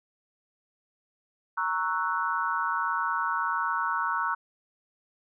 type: chord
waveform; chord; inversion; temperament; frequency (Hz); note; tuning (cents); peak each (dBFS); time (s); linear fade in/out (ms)
sine; F# dominant seventh; first; equal; 932.3 / 1108.7 / 1318.5 / 1480; A#5 / C#6 / E6 / F#6; 0 / 0 / 0 / 0; -31; 1.57-4.35; 10
effects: none